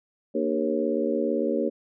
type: harmonic tone with a mistuned harmonic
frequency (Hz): 77.8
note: D#2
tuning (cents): 0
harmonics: 3 / 4 / 5 / 6 / 7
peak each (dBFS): -29 / -29 / -29 / -29 / -29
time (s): 0.34-1.7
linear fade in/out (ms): 20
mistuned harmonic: 4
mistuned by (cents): -64
effects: none